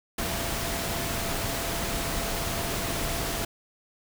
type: tone in noise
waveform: sine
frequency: 677 Hz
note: E5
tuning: 46 cents sharp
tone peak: -38 dBFS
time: 0.18-3.45 s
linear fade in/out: 5 ms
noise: pink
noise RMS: -30 dBFS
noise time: 0.18-3.45 s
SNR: -11 dB
effects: none